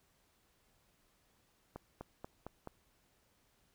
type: accelerating click train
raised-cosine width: 1 ms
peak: -30 dBFS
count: 5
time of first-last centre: 1.76-2.674 s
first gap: 250 ms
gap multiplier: 0.94
effects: pink hiss -73 dBFS RMS until 3.74 s